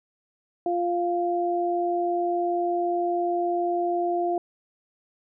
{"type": "tone pair together", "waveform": "sine", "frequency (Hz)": [349.2, 697.3], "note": ["F4", "F5"], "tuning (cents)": [0, -3], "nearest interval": "octave", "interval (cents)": 1197, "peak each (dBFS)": -25, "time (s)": [0.66, 4.38], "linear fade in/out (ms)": 2, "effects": []}